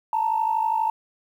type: tone pair together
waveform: sine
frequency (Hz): 880.6 / 933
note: A5 / A#5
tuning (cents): +1 / +1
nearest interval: minor second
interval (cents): 100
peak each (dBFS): -21 / -24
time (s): 0.13-0.9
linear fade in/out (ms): 2
effects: tanh soft clip ceiling -13 dBFS + 9-bit